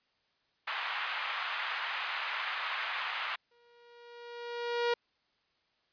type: band-pass noise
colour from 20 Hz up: pink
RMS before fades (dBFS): -36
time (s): 0.67-3.36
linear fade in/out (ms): 10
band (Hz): 960 to 3300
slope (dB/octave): 24
type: tone with exponential growth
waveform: sawtooth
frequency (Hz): 475.9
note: A#4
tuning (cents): +36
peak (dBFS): -22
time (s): 3.51-4.94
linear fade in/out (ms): 5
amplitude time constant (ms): 310
effects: white hiss -74 dBFS RMS until 5.92 s + resampled to 11025 Hz